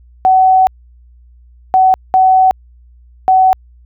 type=tone bursts at uneven times; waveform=sine; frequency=753 Hz; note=F#5; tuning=30 cents sharp; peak=-5 dBFS; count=4; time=0.25-0.67 / 1.74-1.94 / 2.14-2.51 / 3.28-3.53 s; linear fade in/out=0 ms; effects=added 60 Hz sine -40 dBFS peak until 3.85 s